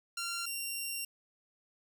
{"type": "tone pair in turn", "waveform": "10% pulse", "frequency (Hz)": [1381, 2762], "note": ["F6", "F7"], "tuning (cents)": [-20, -20], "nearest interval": "octave", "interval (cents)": 1200, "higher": "second", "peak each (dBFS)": -27, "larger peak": "neither", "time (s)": [[0.17, 0.46], [0.46, 1.05]], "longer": "second", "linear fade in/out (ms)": 5, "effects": []}